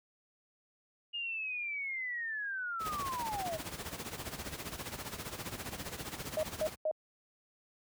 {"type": "linear sweep", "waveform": "sine", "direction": "down", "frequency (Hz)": [2857, 614], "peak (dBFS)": -35, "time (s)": [1.13, 3.58], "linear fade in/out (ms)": 20}
{"type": "noise with tremolo", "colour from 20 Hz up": "pink", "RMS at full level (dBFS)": -39, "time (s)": [2.79, 6.76], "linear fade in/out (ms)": 50, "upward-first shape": "sine", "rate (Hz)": 15, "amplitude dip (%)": 70}
{"type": "tone bursts", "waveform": "sine", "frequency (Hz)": 622.3, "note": "D#5", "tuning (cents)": 0, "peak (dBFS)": -29, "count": 3, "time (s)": [6.37, 6.913], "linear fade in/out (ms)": 2, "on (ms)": 61, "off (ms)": 180}
{"effects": ["high-pass 60 Hz 12 dB/octave"]}